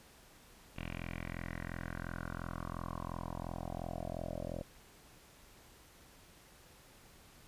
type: tone with low-pass filter sweep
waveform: 10% pulse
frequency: 42.86 Hz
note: F1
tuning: 32 cents flat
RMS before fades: -42 dBFS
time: 0.76-4.63 s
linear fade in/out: 10 ms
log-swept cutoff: 2700 to 540 Hz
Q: 4.5
effects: pink hiss -60 dBFS RMS until 7.47 s + resampled to 32000 Hz